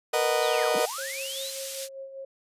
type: chord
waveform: 35% pulse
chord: B major seventh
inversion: third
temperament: just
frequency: 463 / 493.9 / 617.4 / 740.8 Hz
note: A#4 / B4 / D#5 / F#5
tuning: -12 / 0 / -14 / +2 cents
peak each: -26 / -28 / -25 / -28 dBFS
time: 0.13-0.86 s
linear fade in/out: 10 ms
type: linear two-way sweep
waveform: sine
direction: down then up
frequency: 4186 to 163 to 4186 Hz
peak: -35 dBFS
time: 0.42-1.51 s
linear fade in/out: 10 ms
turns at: 0.76 s
type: band-pass noise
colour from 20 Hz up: pink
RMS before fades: -37 dBFS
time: 0.75-1.89 s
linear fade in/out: 50 ms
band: 4200 to 12000 Hz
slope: 12 dB/octave
type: tone with tremolo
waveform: sine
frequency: 540 Hz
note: C#5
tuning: 45 cents flat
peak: -35 dBFS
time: 0.98-2.25 s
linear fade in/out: 5 ms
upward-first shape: sine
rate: 5.1 Hz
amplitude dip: 55%
effects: resampled to 32000 Hz